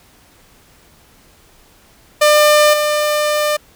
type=tone with level steps; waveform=sawtooth; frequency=599 Hz; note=D5; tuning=34 cents sharp; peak=-4 / -10 dBFS; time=2.21-3.57 s; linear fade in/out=10 ms; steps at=2.73 s; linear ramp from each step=10 ms; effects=pink hiss -49 dBFS RMS until 3.75 s